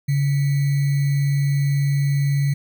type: tone with sample-and-hold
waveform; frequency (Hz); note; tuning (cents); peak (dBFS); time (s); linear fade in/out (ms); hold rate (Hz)
sine; 140.9; C#3; +29; -16; 0.08-2.54; 10; 2100
effects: none